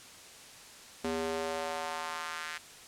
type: tone with high-pass filter sweep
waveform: square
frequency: 81 Hz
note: E2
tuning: 30 cents flat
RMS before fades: -36 dBFS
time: 1.04-2.58 s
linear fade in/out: 5 ms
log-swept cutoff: 300 to 1700 Hz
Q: 1.8
effects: white hiss -51 dBFS RMS until 2.87 s + low-pass 9000 Hz 12 dB/octave